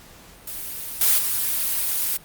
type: noise with level steps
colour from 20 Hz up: blue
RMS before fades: -32 / -17 / -23 dBFS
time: 0.47-2.17 s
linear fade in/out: 5 ms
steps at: 1.01 / 1.18 s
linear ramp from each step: 2 ms
effects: pink hiss -47 dBFS RMS until 2.24 s + Opus 48 kbps